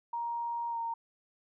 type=tone with pitch glide; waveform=sine; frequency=939 to 923.4 Hz; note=A#5 to A#5; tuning=+12 to -17 cents; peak=-32 dBFS; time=0.13-0.94 s; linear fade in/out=5 ms; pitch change=-29 cents; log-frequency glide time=0.69-0.78 s; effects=none